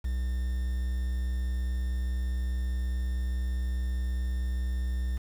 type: tone with quantisation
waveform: triangle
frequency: 62.4 Hz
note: B1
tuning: 19 cents sharp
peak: -25 dBFS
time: 0.04-5.18 s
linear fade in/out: 10 ms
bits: 8
effects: none